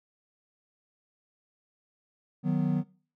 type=chord; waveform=triangle; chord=B major; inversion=first; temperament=equal; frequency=155.56 / 185 / 246.9 Hz; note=D#3 / F#3 / B3; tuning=0 / 0 / 0 cents; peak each=-26 / -26 / -28 dBFS; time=2.43-2.84 s; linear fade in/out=50 ms; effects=noise-tail reverb RT60 0.4 s tail -21 dB re dry